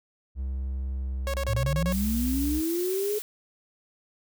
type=tone with pitch glide; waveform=triangle; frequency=66 to 63.6 Hz; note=C2 to C2; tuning=+16 to -48 cents; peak=-26 dBFS; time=0.35-2.62 s; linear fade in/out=50 ms; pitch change=-64 cents; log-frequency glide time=0.91-1.77 s
type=tone bursts; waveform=sawtooth; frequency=550 Hz; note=C#5; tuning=14 cents flat; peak=-25 dBFS; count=7; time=1.27-1.925 s; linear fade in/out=0 ms; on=67 ms; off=31 ms
type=linear sweep; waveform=sine; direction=up; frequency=100.4 to 427.7 Hz; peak=-25 dBFS; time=1.48-3.19 s; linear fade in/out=10 ms
type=noise; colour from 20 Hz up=blue; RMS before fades=-36 dBFS; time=1.92-3.22 s; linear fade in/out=0 ms
effects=none